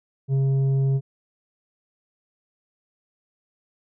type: tone with tanh clipping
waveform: sine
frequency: 135.6 Hz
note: C#3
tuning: 38 cents flat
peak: -19 dBFS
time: 0.28-1.01 s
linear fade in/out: 50 ms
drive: 6 dB
effects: none